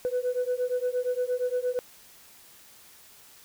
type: beating tone pair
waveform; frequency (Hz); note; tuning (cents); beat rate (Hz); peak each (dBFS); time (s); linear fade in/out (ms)
sine; 493.5 / 502.1; B4 / B4; -1 / +29; 8.6; -27; 0.05-1.79; 0
effects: tanh soft clip ceiling -21 dBFS + white hiss -53 dBFS RMS until 3.44 s